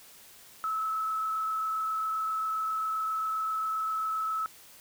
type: tone with frequency modulation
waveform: sine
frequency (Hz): 1300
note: E6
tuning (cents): -24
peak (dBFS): -28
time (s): 0.64-4.46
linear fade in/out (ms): 0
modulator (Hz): 27.5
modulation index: 0.64
effects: white hiss -53 dBFS RMS until 4.8 s